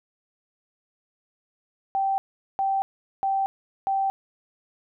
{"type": "tone bursts", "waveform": "sine", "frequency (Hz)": 779, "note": "G5", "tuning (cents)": -11, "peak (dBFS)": -21, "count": 4, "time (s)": [1.95, 4.1], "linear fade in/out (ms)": 0, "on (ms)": 230, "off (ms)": 410, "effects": []}